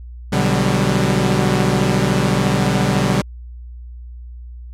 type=chord; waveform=sawtooth; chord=G major seventh; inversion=first; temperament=equal with one note detuned; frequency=123.47 / 146.83 / 185 / 198.96 Hz; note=B2 / D3 / F#3 / G3; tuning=0 / 0 / 0 / +26 cents; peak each=-16 dBFS; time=0.32-3.22 s; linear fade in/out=10 ms; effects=added 60 Hz sine -31 dBFS peak until 4.73 s + low-pass 10000 Hz 12 dB/octave